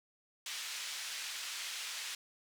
pink band-pass noise, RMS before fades -42 dBFS, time 0.46-2.15 s, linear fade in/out 2 ms, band 2300 to 7500 Hz, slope 12 dB/octave, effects none

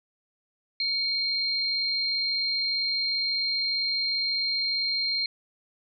sine tone pair together, 2217 / 4185 Hz, C#7 / C8, 0 / 0 cents, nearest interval major seventh, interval 1100 cents, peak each -32 / -25 dBFS, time 0.8-5.26 s, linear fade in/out 2 ms, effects none

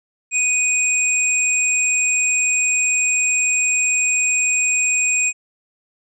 sine tone pair together, 2489 / 7491 Hz, D#7 / A#8, 0 / +7 cents, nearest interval octave + perfect fifth, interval 1907 cents, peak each -18 dBFS, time 0.31-5.33 s, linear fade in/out 50 ms, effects none

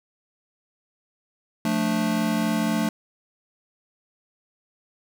square chord, D minor, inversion first, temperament just, 176.2 / 220.2 / 293.7 Hz, F3 / A3 / D4, +16 / +2 / 0 cents, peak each -29 / -24 / -29 dBFS, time 1.65-2.89 s, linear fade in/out 2 ms, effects none

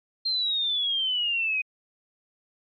sine exponential sweep, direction down, 4199 to 2489 Hz, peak -23 dBFS, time 0.25-1.62 s, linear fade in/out 10 ms, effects MP3 64 kbps

